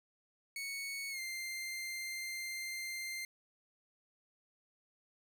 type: tone with pitch glide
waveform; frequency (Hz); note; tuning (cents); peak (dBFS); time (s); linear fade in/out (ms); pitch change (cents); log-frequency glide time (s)
sawtooth; 2218 to 2094; C#7 to C7; 0 to +1; -36; 0.56-3.25; 2; -99; 1.1-1.2
effects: none